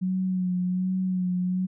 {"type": "tone with vibrato", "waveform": "sine", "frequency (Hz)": 183.7, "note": "F#3", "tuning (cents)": -12, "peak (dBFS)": -23, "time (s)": [0.01, 1.67], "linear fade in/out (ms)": 20, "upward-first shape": "sine", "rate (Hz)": 1.3, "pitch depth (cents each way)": 31, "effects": []}